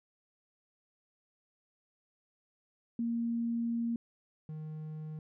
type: tone pair in turn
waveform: sine / triangle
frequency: 233.1 / 155.13 Hz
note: A#3 / D#3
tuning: 0 / -5 cents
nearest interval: perfect fifth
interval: 705 cents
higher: first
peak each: -30 / -37 dBFS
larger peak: first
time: 2.99-3.96 / 4.49-5.19 s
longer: first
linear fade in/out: 2 ms
effects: none